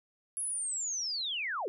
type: linear sweep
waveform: sine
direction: down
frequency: 10870 to 329.6 Hz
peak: -32 dBFS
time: 0.37-1.68 s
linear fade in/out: 0 ms
effects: none